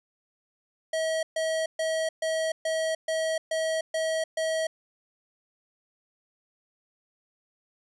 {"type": "tone bursts", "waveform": "square", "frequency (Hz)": 641, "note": "E5", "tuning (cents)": -49, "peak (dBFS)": -26, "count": 9, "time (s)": [0.93, 4.67], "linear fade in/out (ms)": 5, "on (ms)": 300, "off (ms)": 130, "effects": ["resampled to 24000 Hz"]}